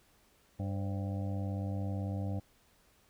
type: harmonic tone with a mistuned harmonic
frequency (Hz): 98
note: G2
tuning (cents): 0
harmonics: 1 / 2 / 3 / 5 / 6 / 7 / 8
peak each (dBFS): -34 / -40 / -44 / -48 / -50 / -51 / -52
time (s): 0.59-2.4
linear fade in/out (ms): 10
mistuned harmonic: 5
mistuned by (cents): +77
effects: pink hiss -67 dBFS RMS until 3.09 s